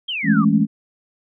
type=exponential sweep; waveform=sine; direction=down; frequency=3292 to 1108.7 Hz; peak=-22 dBFS; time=0.08-0.45 s; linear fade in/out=10 ms
type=chord; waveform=sine; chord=A major seventh; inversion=second; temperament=equal; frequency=164.81 / 207.7 / 220 / 277.2 Hz; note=E3 / G#3 / A3 / C#4; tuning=0 / 0 / 0 / 0 cents; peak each=-20 / -16 / -18 / -20 dBFS; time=0.23-0.67 s; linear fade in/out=50 ms
effects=none